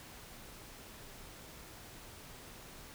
silence, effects pink hiss -52 dBFS RMS until 2.94 s

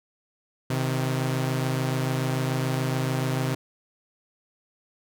sawtooth tone pair together, 130 / 156.93 Hz, C3 / D#3, -11 / +15 cents, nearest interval minor third, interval 326 cents, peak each -21 / -26 dBFS, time 0.7-3.55 s, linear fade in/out 5 ms, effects none

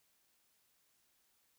silence, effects white hiss -75 dBFS RMS until 1.58 s

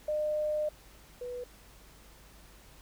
sine tone pair in turn, 606 / 491.9 Hz, D#5 / B4, -46 / -7 cents, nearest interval major third, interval 361 cents, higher first, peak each -28 / -36 dBFS, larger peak first, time 0.08-0.69 / 1.21-1.44 s, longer first, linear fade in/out 5 ms, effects added 50 Hz sine -57 dBFS peak until 2.81 s + pink hiss -57 dBFS RMS until 2.81 s

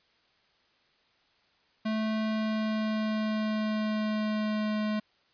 square tone with pitch glide, 218.1 to 213.2 Hz, A3 to G#3, -15 to +46 cents, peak -28 dBFS, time 1.85-5 s, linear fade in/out 10 ms, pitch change -39 cents, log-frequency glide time 2.23-4.8 s, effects white hiss -67 dBFS RMS until 5.33 s + resampled to 11025 Hz

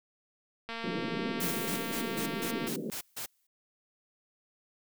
click train, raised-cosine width 0.3 ms, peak -23 dBFS, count 456, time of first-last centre 0.69-2.677 s, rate 229 Hz
pink band-pass noise, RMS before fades -36 dBFS, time 0.84-2.9 s, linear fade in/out 0 ms, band 160 to 490 Hz, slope 48 dB/octave
blue noise with exponential decay, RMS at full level -35 dBFS, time 1.4-3.47 s, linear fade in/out 5 ms, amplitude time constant 450 ms
white noise bursts, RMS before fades -38 dBFS, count 8, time 1.42-3.262 s, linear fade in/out 10 ms, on 99 ms, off 150 ms
effects none

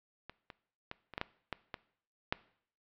clicks, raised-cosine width 0.3 ms, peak -28 / -30 / -24 / -30 / -19 / -17 / -19 / -22 / -13 dBFS, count 9, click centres 0.296 / 0.502 / 0.914 / 1.137 / 1.179 / 1.214 / 1.527 / 1.742 / 2.325 s, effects noise-tail reverb RT60 0.6 s tail -20 dB re dry + low-pass 4000 Hz 12 dB/octave

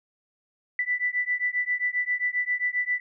sine beating tone pair, 1975.5 / 1983 Hz, B6 / B6, 0 / +7 cents, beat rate 7.5 Hz, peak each -27 dBFS, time 0.79-3 s, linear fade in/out 2 ms, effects none

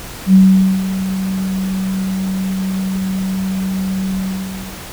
sine tone with ADSR envelope, 189.9 Hz, F#3, 45 cents sharp, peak -3 dBFS, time 0.26-4.83 s, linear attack 79 ms, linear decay 480 ms, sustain -13 dB, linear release 670 ms, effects pink hiss -31 dBFS RMS until 4.92 s

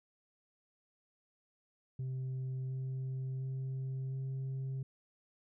sine tone with pitch steps, 130.2 / 131.18 / 132.17 / 133.17 Hz, C3 / C3 / C3 / C3, -8 / +5 / +18 / +31 cents, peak -33 dBFS, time 1.99-4.83 s, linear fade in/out 5 ms, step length 710 ms, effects tanh soft clip ceiling -35 dBFS

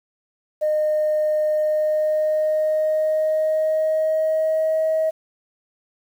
sine tone with pitch glide, 612 to 634.7 Hz, D#5 to D#5, -29 to +34 cents, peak -16 dBFS, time 0.61-5.11 s, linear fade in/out 20 ms, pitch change +63 cents, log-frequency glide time 1.53-4.83 s, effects tanh soft clip ceiling -13 dBFS + 8-bit

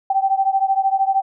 sine beating tone pair, 772 / 785 Hz, G5 / G5, -27 / +2 cents, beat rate 13 Hz, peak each -17 / -19 dBFS, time 0.1-1.22 s, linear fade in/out 5 ms, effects none

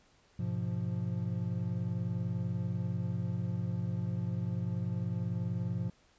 triangle chord, F diminished, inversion first, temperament equal with one note detuned, 103.83 / 124.11 / 174.61 Hz, Ab2 / Cb3 / F3, 0 / +9 / 0 cents, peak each -34 dBFS, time 0.39-5.9 s, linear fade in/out 5 ms, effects pink hiss -66 dBFS RMS until 6.18 s + resampled to 16000 Hz

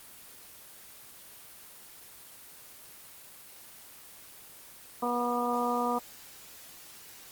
harmonic tone, 242.2 Hz, B3, 34 cents flat, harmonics 1 / 2 / 3 / 4 / 5, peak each -33 / -33 / -33 / -33 / -33 dBFS, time 5.02-5.99 s, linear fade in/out 10 ms, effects white hiss -50 dBFS RMS until 7.31 s + Opus 24 kbps

